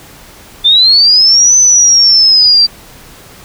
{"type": "linear two-way sweep", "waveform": "sine", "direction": "up then down", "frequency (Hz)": [3520, 6120, 4651], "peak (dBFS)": -3, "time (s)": [0.64, 2.67], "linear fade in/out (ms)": 20, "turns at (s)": 1.57, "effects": ["pink hiss -36 dBFS RMS until 3.44 s"]}